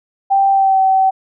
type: tone with pitch glide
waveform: sine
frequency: 784 to 765.2 Hz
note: G5 to G5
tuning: 0 to -42 cents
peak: -9 dBFS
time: 0.3-1.11 s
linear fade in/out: 20 ms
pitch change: -42 cents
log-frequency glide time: 0.51-0.8 s
effects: none